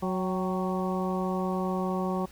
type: harmonic tone with a mistuned harmonic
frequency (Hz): 185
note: F#3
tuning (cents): 0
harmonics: 1 / 2 / 3 / 4 / 5 / 6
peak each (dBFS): -29 / -33 / -36 / -36 / -39 / -37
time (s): 0.02-2.26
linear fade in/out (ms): 10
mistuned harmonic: 4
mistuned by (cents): +54
effects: added 60 Hz sine -54 dBFS peak until 2.31 s + pink hiss -54 dBFS RMS until 2.31 s